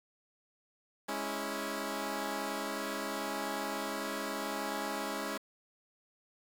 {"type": "chord", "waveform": "10% pulse", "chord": "C# minor", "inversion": "second", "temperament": "equal with one note detuned", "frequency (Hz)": [207.7, 277.2, 327.2], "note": ["G#3", "C#4", "E4"], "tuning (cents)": [0, 0, -13], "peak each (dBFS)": [-31, -30, -32], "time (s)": [1.08, 5.38], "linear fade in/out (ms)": 10, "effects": ["9-bit"]}